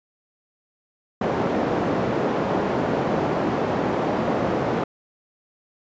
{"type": "band-pass noise", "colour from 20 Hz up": "white", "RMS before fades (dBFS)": -23, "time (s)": [1.21, 4.84], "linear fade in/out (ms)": 5, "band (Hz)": [140, 600], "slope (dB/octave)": 12, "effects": ["resampled to 16000 Hz"]}